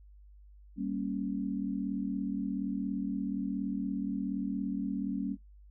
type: chord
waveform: sine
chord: G diminished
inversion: none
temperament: equal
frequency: 196 / 233.1 / 277.2 Hz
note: G3 / Bb3 / Db4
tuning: 0 / 0 / 0 cents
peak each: -35 / -37 / -35 dBFS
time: 0.76-5.37 s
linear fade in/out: 50 ms
effects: noise-tail reverb RT60 0.2 s tail -26 dB re dry + added 50 Hz sine -52 dBFS peak until 5.7 s